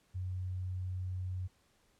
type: tone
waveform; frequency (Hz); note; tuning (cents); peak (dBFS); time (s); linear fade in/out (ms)
sine; 92; F#2; -9; -35; 0.14-1.48; 20
effects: pink hiss -71 dBFS RMS until 1.99 s + low-pass 11000 Hz 12 dB/octave